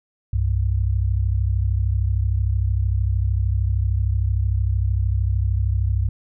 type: tone pair together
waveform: sine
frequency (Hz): 64.44 / 97.6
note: C2 / G2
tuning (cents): -26 / -7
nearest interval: perfect fifth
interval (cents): 719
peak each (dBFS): -20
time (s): 0.33-6.09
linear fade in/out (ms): 5
effects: none